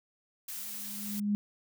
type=noise; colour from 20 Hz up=blue; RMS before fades=-40 dBFS; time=0.48-1.2 s; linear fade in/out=5 ms
type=tone with exponential growth; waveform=sine; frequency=205.9 Hz; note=G#3; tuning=15 cents flat; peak=-24 dBFS; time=0.56-1.35 s; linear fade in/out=0 ms; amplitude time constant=170 ms
effects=none